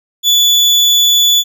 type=tone; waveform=35% pulse; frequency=3454 Hz; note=A7; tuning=33 cents flat; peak=-5 dBFS; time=0.23-1.44 s; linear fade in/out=50 ms; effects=none